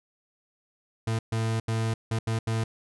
40% pulse tone bursts at uneven times, 112.4 Hz, A2, 37 cents sharp, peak -24 dBFS, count 6, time 1.07-1.19 / 1.32-1.6 / 1.68-1.94 / 2.11-2.19 / 2.27-2.39 / 2.47-2.64 s, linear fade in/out 5 ms, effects resampled to 24000 Hz

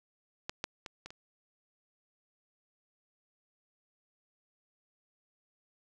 clicks, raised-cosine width 0.2 ms, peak -18 / -16 / -24 / -27 / -30 dBFS, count 5, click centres 0.495 / 0.641 / 0.862 / 1.06 / 1.105 s, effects none

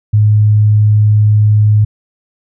sine tone, 105.9 Hz, G#2, 34 cents sharp, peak -5 dBFS, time 0.13-1.85 s, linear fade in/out 10 ms, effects none

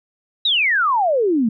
sine exponential sweep, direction down, 3951 to 210.7 Hz, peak -14 dBFS, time 0.45-1.49 s, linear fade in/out 5 ms, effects none

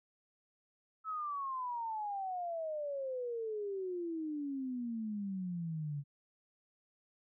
sine exponential sweep, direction down, 1310 to 140 Hz, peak -36 dBFS, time 1.04-6.04 s, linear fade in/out 50 ms, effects none

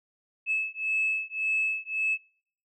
sine beating tone pair, 2601 / 2602.8 Hz, E7 / E7, -24 / -23 cents, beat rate 1.8 Hz, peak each -28 dBFS, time 0.46-2.18 s, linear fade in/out 50 ms, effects noise-tail reverb RT60 0.6 s tail -26 dB re dry + tanh soft clip ceiling -18 dBFS

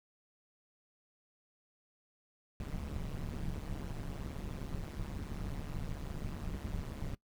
brown noise with amplitude modulation, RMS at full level -36 dBFS, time 2.6-7.15 s, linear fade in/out 2 ms, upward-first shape sine, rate 144 Hz, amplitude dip 95%, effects noise-tail reverb RT60 0.1 s tail -21 dB re dry

